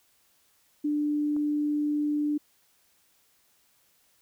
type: tone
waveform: sine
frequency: 296.1 Hz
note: D4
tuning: 14 cents sharp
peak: -24 dBFS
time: 0.84-2.38 s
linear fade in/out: 10 ms
type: click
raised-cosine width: 1 ms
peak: -33 dBFS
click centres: 1.365 s
effects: white hiss -66 dBFS RMS until 4.21 s